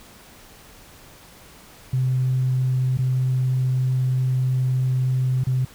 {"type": "tone with dropouts", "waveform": "sine", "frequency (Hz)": 128.8, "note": "C3", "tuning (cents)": -27, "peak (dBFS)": -17, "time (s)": [1.93, 5.65], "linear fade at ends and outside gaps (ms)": 5, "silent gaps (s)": [[2.973, 2.987], [5.438, 5.468]], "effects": ["tanh soft clip ceiling -13 dBFS", "pink hiss -47 dBFS RMS until 5.74 s"]}